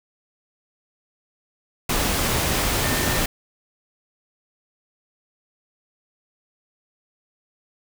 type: tone in noise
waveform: sine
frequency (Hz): 1800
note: A6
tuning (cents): +39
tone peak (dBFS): -31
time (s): 2.83-3.21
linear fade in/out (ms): 5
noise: pink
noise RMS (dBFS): -22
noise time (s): 1.89-3.26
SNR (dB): -12
effects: none